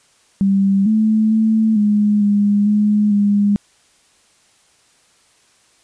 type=tone with pitch steps; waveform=sine; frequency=195.8 / 217.6 / 220.2 / 208.2 / 204.4 / 209.1 / 203.7 Hz; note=G3 / A3 / A3 / G#3 / G#3 / G#3 / G#3; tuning=-2 / -19 / +2 / +5 / -27 / +12 / -33 cents; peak=-11 dBFS; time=0.41-3.56 s; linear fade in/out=0 ms; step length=450 ms; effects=white hiss -55 dBFS RMS until 5.83 s + resampled to 22050 Hz